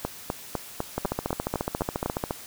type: two click trains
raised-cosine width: 1 ms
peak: -12 / -12 dBFS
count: 20 / 9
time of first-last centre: 0.98-2.309 / 0.05-2.06 s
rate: 14.3 / 3.98 Hz
effects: white hiss -43 dBFS RMS until 2.46 s